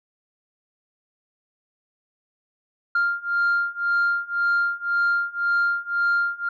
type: beating tone pair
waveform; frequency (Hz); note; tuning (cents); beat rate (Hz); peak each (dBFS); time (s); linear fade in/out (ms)
sine; 1396.9 / 1398.8; F6 / F6; 0 / +2; 1.9; -22 / -21; 2.95-6.49; 5
effects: tanh soft clip ceiling -15 dBFS